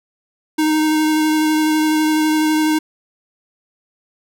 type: tone with vibrato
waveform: square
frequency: 310 Hz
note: D#4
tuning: 6 cents flat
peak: -14 dBFS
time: 0.58-2.79 s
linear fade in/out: 10 ms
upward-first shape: sine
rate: 12 Hz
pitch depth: 12 cents each way
effects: none